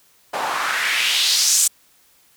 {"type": "noise with band-pass filter sweep", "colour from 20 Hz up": "white", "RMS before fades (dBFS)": -19, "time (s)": [0.33, 1.68], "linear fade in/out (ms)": 10, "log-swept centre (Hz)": [730, 8100], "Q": 2.4, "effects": ["white hiss -56 dBFS RMS until 2.36 s"]}